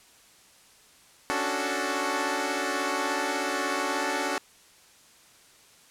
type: chord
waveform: 10% pulse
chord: D major seventh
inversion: third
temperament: equal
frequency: 277.2 / 293.7 / 370 / 440 Hz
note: C#4 / D4 / F#4 / A4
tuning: 0 / 0 / 0 / 0 cents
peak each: -24 / -24 / -23 / -25 dBFS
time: 1.3-4.38 s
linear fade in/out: 0 ms
effects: white hiss -56 dBFS RMS until 5.9 s + low-pass 10000 Hz 12 dB/octave